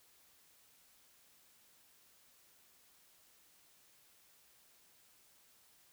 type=silence; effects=white hiss -67 dBFS RMS until 5.92 s